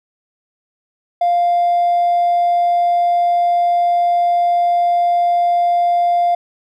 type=tone with hard clipping; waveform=sine; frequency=698.5 Hz; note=F5; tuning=in tune; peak=-12 dBFS; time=1.21-6.35 s; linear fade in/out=5 ms; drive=1 dB; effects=none